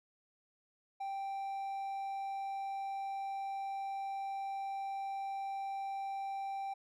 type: tone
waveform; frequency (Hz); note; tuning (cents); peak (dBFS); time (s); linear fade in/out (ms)
triangle; 784; G5; 0; -35; 1-6.74; 10
effects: none